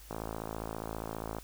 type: click train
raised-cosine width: 1 ms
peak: -23 dBFS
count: 71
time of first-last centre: 0.11-1.385 s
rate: 54.9 Hz
effects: added 52 Hz sine -51 dBFS peak until 1.43 s + white hiss -55 dBFS RMS until 1.43 s

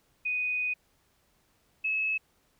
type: tone pair in turn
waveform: sine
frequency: 2489 / 2587 Hz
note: D#7 / E7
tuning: 0 / -33 cents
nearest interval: minor second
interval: 67 cents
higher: second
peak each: -27 / -26 dBFS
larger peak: second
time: 0.25-0.74 / 1.84-2.18 s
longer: first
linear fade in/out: 10 ms
effects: pink hiss -69 dBFS RMS until 2.59 s

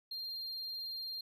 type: tone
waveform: triangle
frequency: 4194 Hz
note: C8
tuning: 3 cents sharp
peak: -38 dBFS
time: 0.11-1.21 s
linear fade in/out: 5 ms
effects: 13-bit

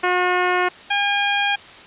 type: tone pair in turn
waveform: 10% pulse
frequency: 360.8 / 810 Hz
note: F#4 / G#5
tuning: -44 / -43 cents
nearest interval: octave + major second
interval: 1401 cents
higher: second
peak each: -8 dBFS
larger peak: neither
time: 0.03-0.69 / 0.9-1.56 s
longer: neither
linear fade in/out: 10 ms
effects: white hiss -41 dBFS RMS until 1.86 s + resampled to 8000 Hz

